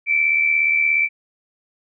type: tone pair together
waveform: sine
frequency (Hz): 2255 / 2332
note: C#7 / D7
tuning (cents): +29 / -13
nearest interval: minor second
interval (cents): 58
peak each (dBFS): -24 / -15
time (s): 0.06-1.09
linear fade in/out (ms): 50
effects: none